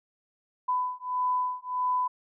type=beating tone pair; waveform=sine; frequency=1000 / 1001.6 Hz; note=B5 / B5; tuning=+21 / +24 cents; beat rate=1.6 Hz; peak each=-29 dBFS; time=0.68-2.08 s; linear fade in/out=10 ms; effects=none